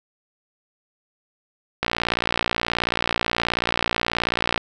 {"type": "click train", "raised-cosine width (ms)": 0.3, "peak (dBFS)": -4, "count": 162, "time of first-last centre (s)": [1.83, 4.577], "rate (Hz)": 58.6, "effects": []}